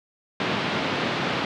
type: band-pass noise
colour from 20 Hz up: pink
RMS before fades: -26 dBFS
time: 0.4-1.45 s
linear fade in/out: 2 ms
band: 140 to 3900 Hz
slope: 24 dB/octave
effects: none